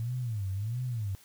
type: tone with vibrato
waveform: sine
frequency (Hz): 110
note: A2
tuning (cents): 0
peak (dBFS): -30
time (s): 0-1.15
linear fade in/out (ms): 0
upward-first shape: sine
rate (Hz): 1.5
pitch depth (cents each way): 250
effects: white hiss -58 dBFS RMS until 1.24 s